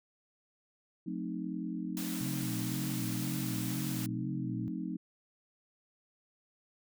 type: chord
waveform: sine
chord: F# diminished seventh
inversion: none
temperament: equal with one note detuned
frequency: 180.77 / 220 / 261.6 / 311.1 Hz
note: F#3 / A3 / C4 / Eb4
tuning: -40 / 0 / 0 / 0 cents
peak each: -39 / -41 / -41 / -40 dBFS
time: 1.06-4.97 s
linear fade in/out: 10 ms
type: noise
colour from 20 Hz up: white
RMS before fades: -42 dBFS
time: 1.97-4.06 s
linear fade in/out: 0 ms
type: tone with vibrato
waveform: sine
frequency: 127.5 Hz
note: C3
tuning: 44 cents flat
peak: -37 dBFS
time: 2.21-4.68 s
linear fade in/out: 0 ms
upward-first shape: sine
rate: 2 Hz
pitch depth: 130 cents each way
effects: none